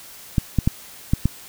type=clicks; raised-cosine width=5 ms; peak=-4 dBFS; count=5; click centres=0.382 / 0.587 / 0.675 / 1.135 / 1.256 s; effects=white hiss -42 dBFS RMS until 1.48 s